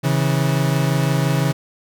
40% pulse tone pair together, 136.5 / 162.33 Hz, C#3 / E3, -26 / -26 cents, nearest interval minor third, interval 300 cents, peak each -17 / -19 dBFS, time 0.03-1.53 s, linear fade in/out 20 ms, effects none

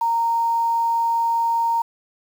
sine tone with quantisation, 925 Hz, A#5, 14 cents flat, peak -17 dBFS, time 0.01-1.82 s, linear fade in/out 5 ms, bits 7, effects none

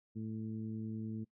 harmonic tone, 110 Hz, A2, in tune, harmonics 1 / 2 / 3 / 4, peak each -43 / -40 / -49 / -57 dBFS, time 0.15-1.25 s, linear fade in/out 20 ms, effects noise-tail reverb RT60 0.1 s tail -23 dB re dry

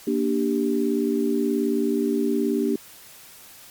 sine chord, G minor, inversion first, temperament just, 235.2 / 294 / 392 Hz, Bb3 / D4 / G4, +16 / +2 / 0 cents, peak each -24 dBFS, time 0.07-2.76 s, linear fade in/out 5 ms, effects white hiss -46 dBFS RMS until 3.7 s + MP3 96 kbps

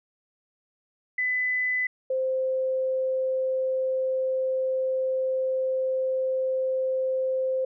sine tone pair in turn, 2004 / 521.7 Hz, B6 / C5, +25 / -5 cents, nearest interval octave + major seventh, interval 2330 cents, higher first, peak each -23 dBFS, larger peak neither, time 1.18-1.87 / 2.1-7.65 s, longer second, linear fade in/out 5 ms, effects none

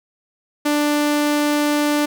sawtooth tone, 294.9 Hz, D4, 7 cents sharp, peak -12 dBFS, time 0.65-2.06 s, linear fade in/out 10 ms, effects none

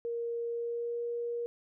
sine tone with pitch glide, 468.4 to 473.3 Hz, A#4 to A#4, +8 to +26 cents, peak -32 dBFS, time 0.05-1.46 s, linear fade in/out 0 ms, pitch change +18 cents, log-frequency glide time 0.48-1.01 s, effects none

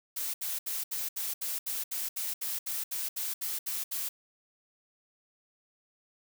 blue noise bursts, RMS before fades -34 dBFS, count 16, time 0.16-4.09 s, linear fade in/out 10 ms, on 180 ms, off 70 ms, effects none

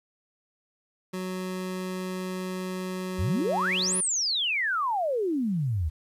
25% pulse tone, 185 Hz, F#3, in tune, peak -27 dBFS, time 1.13-4.01 s, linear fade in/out 10 ms
sine exponential two-way sweep, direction up then down, 71.7 to 10450 to 71.7 Hz, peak -24 dBFS, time 3.18-5.9 s, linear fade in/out 20 ms, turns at 3.97 s
effects resampled to 32000 Hz + 10-bit

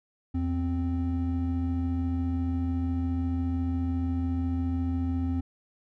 triangle tone pair together, 82.57 / 261.9 Hz, E2 / C4, +3 / +2 cents, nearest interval octave + minor sixth, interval 1999 cents, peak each -26 / -27 dBFS, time 0.34-5.41 s, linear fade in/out 10 ms, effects none

